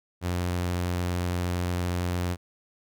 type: tone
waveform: sawtooth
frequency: 88.7 Hz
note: F2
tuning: 27 cents sharp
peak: -22 dBFS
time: 0.21-2.37 s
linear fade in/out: 50 ms
effects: none